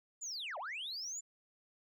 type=linear two-way sweep; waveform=sine; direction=down then up; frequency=7270 to 550 to 7270 Hz; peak=-38 dBFS; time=0.21-1.21 s; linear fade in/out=20 ms; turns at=0.58 s; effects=tanh soft clip ceiling -37 dBFS